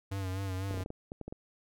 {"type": "tone with vibrato", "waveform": "square", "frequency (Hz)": 95.4, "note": "G2", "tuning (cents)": -47, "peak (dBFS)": -34, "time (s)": [0.11, 0.84], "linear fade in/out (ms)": 10, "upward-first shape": "sine", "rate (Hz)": 4, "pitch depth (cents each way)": 54}
{"type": "clicks", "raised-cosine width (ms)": 2, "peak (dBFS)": -27, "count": 10, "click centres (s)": [0.71, 0.743, 0.775, 0.807, 0.861, 0.904, 1.119, 1.213, 1.28, 1.325]}
{"effects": []}